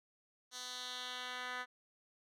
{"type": "tone with band-pass filter sweep", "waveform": "10% pulse", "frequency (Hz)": 250, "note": "B3", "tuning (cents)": 21, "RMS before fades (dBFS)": -44, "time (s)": [0.51, 1.66], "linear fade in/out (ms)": 50, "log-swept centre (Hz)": [5400, 1900], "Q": 1.8, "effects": []}